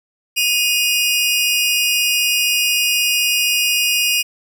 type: tone pair together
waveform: sawtooth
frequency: 2489 / 2839 Hz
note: D#7 / F7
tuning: 0 / +28 cents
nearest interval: major second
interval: 228 cents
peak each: -14 dBFS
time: 0.36-4.23 s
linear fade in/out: 20 ms
effects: none